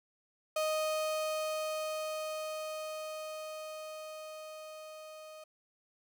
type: tone with level ramp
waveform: 35% pulse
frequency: 622.3 Hz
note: D#5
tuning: in tune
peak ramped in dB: -28 to -46 dBFS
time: 0.56-5.44 s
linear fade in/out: 5 ms
effects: none